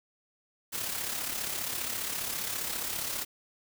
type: noise with amplitude modulation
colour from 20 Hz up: white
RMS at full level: -32 dBFS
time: 0.72-3.25 s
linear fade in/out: 20 ms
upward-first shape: sine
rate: 34.9 Hz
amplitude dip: 50%
effects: none